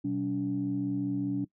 sine tone cluster, 125.7 / 190.7 / 285.8 Hz, B2 / G3 / D4, +31 / -47 / -47 cents, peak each -36 / -35 / -28 dBFS, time 0.04-1.45 s, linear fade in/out 10 ms, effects noise-tail reverb RT60 0.1 s tail -20 dB re dry + tanh soft clip ceiling -20 dBFS

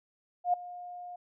sine tone with ADSR envelope, 712 Hz, F5, 33 cents sharp, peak -21 dBFS, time 0.44-1.16 s, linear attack 95 ms, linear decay 6 ms, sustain -19 dB, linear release 6 ms, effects none

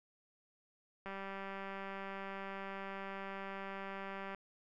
click train, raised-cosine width 0.5 ms, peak -30 dBFS, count 642, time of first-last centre 1.06-4.347 s, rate 195 Hz, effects none

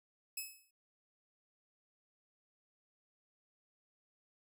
5% pulse tone with exponential decay, 2583 Hz, E7, 36 cents flat, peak -28 dBFS, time 0.37-0.71 s, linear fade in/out 5 ms, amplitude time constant 72 ms, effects none

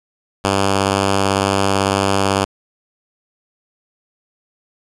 5% pulse tone, 98 Hz, G2, in tune, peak -3 dBFS, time 0.44-2.45 s, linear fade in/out 10 ms, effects resampled to 24000 Hz + 7-bit

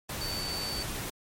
sine tone in noise, 4547 Hz, C#8, 43 cents sharp, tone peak -34 dBFS, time 0.21-0.83 s, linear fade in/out 5 ms, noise pink, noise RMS -36 dBFS, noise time 0.09-1.1 s, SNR -1 dB, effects MP3 64 kbps

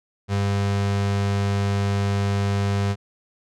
35% pulse tone, 100 Hz, G2, 35 cents sharp, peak -18 dBFS, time 0.28-2.96 s, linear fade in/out 50 ms, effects low-pass 7000 Hz 12 dB/octave

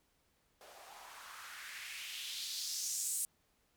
blue noise with band-pass filter sweep, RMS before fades -43 dBFS, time 0.61-3.25 s, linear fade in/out 0 ms, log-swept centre 560 to 9100 Hz, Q 2.6, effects pink hiss -75 dBFS RMS until 3.76 s

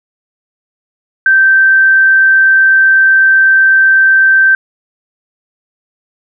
sine tone, 1558 Hz, G6, 11 cents flat, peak -4 dBFS, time 1.26-4.55 s, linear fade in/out 2 ms, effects none

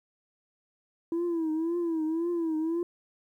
sine tone with vibrato, 329.6 Hz, E4, in tune, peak -24 dBFS, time 1.12-2.83 s, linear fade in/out 2 ms, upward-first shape triangle, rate 1.9 Hz, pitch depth 110 cents each way, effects tanh soft clip ceiling -25 dBFS + 11-bit

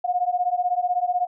sine beating tone pair, 711 / 727 Hz, F5 / F#5, +31 / -31 cents, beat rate 16 Hz, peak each -23 dBFS, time 0.04-1.27 s, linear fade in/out 10 ms, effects none

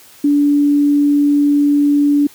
sine tone, 289 Hz, D4, 28 cents flat, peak -9 dBFS, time 0.24-2.27 s, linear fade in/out 5 ms, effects white hiss -43 dBFS RMS until 2.34 s + high-pass 80 Hz 12 dB/octave

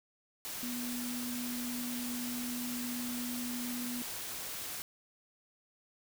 sine tone in noise, 244.3 Hz, B3, 19 cents flat, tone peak -37 dBFS, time 0.63-4.02 s, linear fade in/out 0 ms, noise white, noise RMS -41 dBFS, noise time 0.45-4.82 s, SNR +1 dB, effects none

